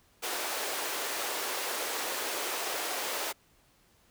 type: high-pass noise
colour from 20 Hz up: pink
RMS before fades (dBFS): -34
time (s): 0.22-3.33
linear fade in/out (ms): 20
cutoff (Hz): 390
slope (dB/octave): 24
effects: pink hiss -65 dBFS RMS until 4.1 s